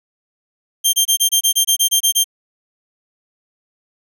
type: tone bursts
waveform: 15% pulse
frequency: 3174 Hz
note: G7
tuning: 21 cents sharp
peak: -4 dBFS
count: 12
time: 0.84-2.243 s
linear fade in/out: 20 ms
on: 94 ms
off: 25 ms
effects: none